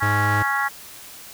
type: harmonic tone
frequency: 277.2 Hz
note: C#4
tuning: in tune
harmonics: 3 / 4 / 5 / 6 / 7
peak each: -26 / -26 / -26 / -26 / -26 dBFS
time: 0-0.69 s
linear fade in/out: 20 ms
type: tone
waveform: 45% pulse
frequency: 103.83 Hz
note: G#2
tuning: in tune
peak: -21 dBFS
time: 0.02-0.43 s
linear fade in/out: 10 ms
effects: white hiss -41 dBFS RMS until 1.33 s